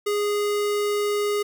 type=tone; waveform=square; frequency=413.1 Hz; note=G#4; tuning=9 cents flat; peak=-22 dBFS; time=0.06-1.43 s; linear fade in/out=10 ms; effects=10-bit